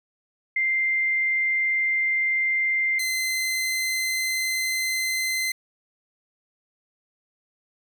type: tone pair in turn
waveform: sine / sawtooth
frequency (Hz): 2093 / 2063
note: C7 / C7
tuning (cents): 0 / -25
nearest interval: unison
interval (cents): 25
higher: first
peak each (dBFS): -20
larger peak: neither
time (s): 0.56-2.99 / 2.99-5.52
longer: second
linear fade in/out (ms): 5
effects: none